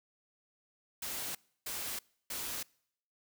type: noise bursts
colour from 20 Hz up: white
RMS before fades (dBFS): -39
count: 3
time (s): 1.02-2.63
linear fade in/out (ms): 5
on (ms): 330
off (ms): 310
effects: noise-tail reverb RT60 0.7 s tail -26 dB re dry